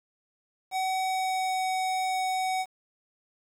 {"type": "tone with pitch glide", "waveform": "square", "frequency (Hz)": [755, 750.2], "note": ["F#5", "F#5"], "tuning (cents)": [35, 24], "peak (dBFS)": -27, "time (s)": [0.71, 2.66], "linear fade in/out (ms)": 50, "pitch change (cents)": -11, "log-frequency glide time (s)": [1.03, 1.58], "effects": ["low-pass 11000 Hz 12 dB/octave", "9-bit"]}